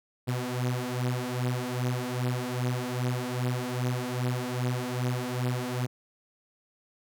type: beating tone pair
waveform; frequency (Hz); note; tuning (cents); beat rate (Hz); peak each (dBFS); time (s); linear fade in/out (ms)
sawtooth; 123.47 / 125.97; B2 / B2; 0 / +35; 2.5; -27; 0.27-5.87; 20
effects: none